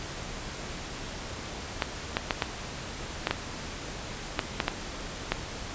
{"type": "clicks", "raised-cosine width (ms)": 0.3, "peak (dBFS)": -8, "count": 10, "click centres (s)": [1.822, 2.169, 2.308, 2.422, 3.271, 3.31, 4.392, 4.602, 4.681, 5.32], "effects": ["pink hiss -38 dBFS RMS until 5.74 s", "resampled to 16000 Hz"]}